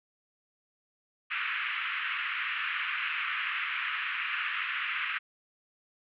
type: band-pass noise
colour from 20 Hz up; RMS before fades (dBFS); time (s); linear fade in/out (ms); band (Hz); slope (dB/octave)
white; -33; 1.3-5.19; 20; 1200 to 2800; 48
effects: none